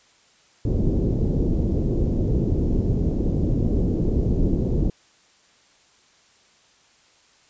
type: low-pass noise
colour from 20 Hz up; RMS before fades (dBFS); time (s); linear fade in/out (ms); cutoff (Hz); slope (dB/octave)
pink; -21; 0.65-4.9; 2; 410; 24
effects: white hiss -57 dBFS RMS until 7.49 s + resampled to 16000 Hz